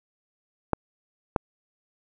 clicks, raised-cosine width 1 ms, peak -7 dBFS, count 2, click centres 0.733 / 1.362 s, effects none

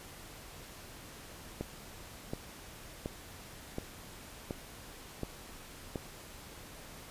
click train, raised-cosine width 2 ms, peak -22 dBFS, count 7, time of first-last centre 1.61-5.958 s, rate 1.38 Hz, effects pink hiss -50 dBFS RMS until 7.1 s + resampled to 32000 Hz

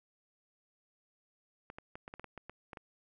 clicks, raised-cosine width 0.5 ms, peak -30 dBFS, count 11, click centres 1.701 / 1.785 / 1.955 / 2.079 / 2.139 / 2.196 / 2.243 / 2.377 / 2.496 / 2.732 / 2.772 s, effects none

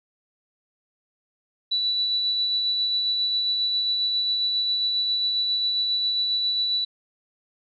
sine tone with tremolo, 3952 Hz, B7, in tune, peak -20 dBFS, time 1.71-6.85 s, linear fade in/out 10 ms, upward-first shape sine, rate 7.4 Hz, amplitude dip 25%, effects none

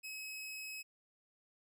sawtooth tone, 2559 Hz, D#7, 48 cents sharp, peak -40 dBFS, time 0.03-0.83 s, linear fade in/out 20 ms, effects none

